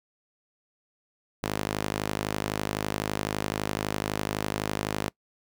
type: tone with high-pass filter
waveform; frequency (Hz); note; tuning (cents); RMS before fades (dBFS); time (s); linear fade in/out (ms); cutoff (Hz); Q
sawtooth; 51.91; G#1; 0; -31; 1.43-5.09; 5; 180; 0.52
effects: noise-tail reverb RT60 0.1 s tail -24 dB re dry